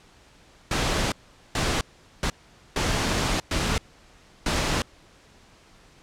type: noise bursts at uneven times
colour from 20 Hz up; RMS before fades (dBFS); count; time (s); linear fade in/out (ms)
pink; -24; 6; 0.71-1.12 / 1.55-1.81 / 2.23-2.3 / 2.76-3.4 / 3.51-3.78 / 4.46-4.82; 2
effects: pink hiss -54 dBFS RMS until 6.02 s + low-pass 7000 Hz 12 dB/octave